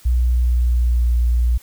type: tone with pitch glide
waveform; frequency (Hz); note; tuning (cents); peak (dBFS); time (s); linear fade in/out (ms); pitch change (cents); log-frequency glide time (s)
sine; 61 to 59.54; B1 to A#1; -21 to +37; -13; 0.05-1.58; 10; -42; 0.29-1.15
effects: white hiss -48 dBFS RMS until 1.62 s